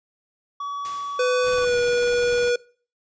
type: tone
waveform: triangle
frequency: 1136 Hz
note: C#6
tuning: 42 cents sharp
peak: -25 dBFS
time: 0.6-1.65 s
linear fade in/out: 5 ms
type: noise with exponential decay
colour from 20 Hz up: white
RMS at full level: -38 dBFS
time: 0.85-1.91 s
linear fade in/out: 0 ms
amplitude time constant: 230 ms
type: tone with pitch glide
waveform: square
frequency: 499.8 to 484.2 Hz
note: B4 to B4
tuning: +21 to -34 cents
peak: -19 dBFS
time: 1.19-2.56 s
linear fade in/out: 5 ms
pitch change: -55 cents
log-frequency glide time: 1.53-1.77 s
type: noise with tremolo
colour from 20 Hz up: pink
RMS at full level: -37 dBFS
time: 1.42-2.53 s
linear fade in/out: 50 ms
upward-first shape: sine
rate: 20 Hz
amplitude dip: 45%
effects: noise-tail reverb RT60 0.4 s tail -21 dB re dry + resampled to 16000 Hz